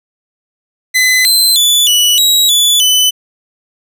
sawtooth tone with pitch steps, 2020 / 4095 / 3469 / 2949 / 3847 / 3456 / 3009 Hz, B6 / C8 / A7 / F#7 / B7 / A7 / F#7, +39 / -38 / -25 / -6 / -46 / -32 / +28 cents, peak -4 dBFS, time 0.94-3.11 s, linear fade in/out 20 ms, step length 310 ms, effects none

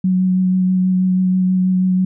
sine tone with vibrato, 185 Hz, F#3, in tune, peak -12 dBFS, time 0.04-2.05 s, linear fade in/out 5 ms, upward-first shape sine, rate 6.2 Hz, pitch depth 13 cents each way, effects none

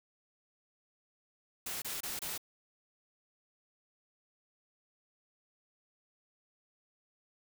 white noise bursts, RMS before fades -39 dBFS, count 4, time 1.66-2.378 s, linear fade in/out 5 ms, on 160 ms, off 26 ms, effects none

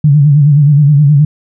sine tone with vibrato, 145.7 Hz, D3, 13 cents flat, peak -3 dBFS, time 0.04-1.25 s, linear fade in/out 5 ms, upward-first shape sine, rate 9.5 Hz, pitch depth 85 cents each way, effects none

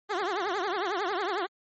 15% pulse tone with vibrato, 382.1 Hz, G4, 44 cents flat, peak -21 dBFS, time 0.09-1.47 s, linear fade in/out 20 ms, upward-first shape triangle, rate 11 Hz, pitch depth 230 cents each way, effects low-pass 4000 Hz 12 dB/octave + MP3 32 kbps

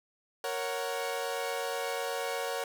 sawtooth chord, F# major, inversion first, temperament equal, 466.2 / 554.4 / 740 Hz, A#4 / C#5 / F#5, 0 / 0 / 0 cents, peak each -32 / -32 / -34 dBFS, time 0.44-2.64 s, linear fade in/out 2 ms, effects none

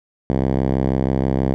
5% pulse tone with band-pass filter, 66.2 Hz, C2, 21 cents sharp, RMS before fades -19 dBFS, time 0.3-1.54 s, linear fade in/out 0 ms, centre 140 Hz, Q 0.59, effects none

